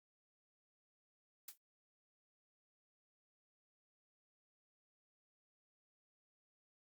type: noise with exponential decay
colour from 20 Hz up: blue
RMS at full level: -44 dBFS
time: 1.48-1.58 s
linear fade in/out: 5 ms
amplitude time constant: 20 ms
effects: Opus 48 kbps